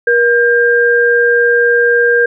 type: tone pair together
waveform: sine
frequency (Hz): 476.3 / 1600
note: A#4 / G6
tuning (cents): +37 / +35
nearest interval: octave + major sixth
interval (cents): 2098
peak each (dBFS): -10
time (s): 0.07-2.26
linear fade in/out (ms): 5
effects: none